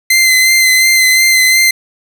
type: tone with vibrato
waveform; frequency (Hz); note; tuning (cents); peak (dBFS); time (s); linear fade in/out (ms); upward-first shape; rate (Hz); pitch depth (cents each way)
sawtooth; 2064; C7; -24; -3; 0.1-1.71; 5; sine; 2.8; 22
effects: none